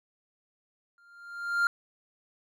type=tone with exponential growth; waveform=triangle; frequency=1396.9 Hz; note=F6; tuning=in tune; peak=-18 dBFS; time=0.98-1.67 s; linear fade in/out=1 ms; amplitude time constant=150 ms; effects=none